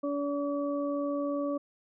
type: harmonic tone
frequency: 285.8 Hz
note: D4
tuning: 47 cents flat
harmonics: 1 / 2 / 4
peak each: -31 / -32 / -40 dBFS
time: 0.03-1.58 s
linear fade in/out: 10 ms
effects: none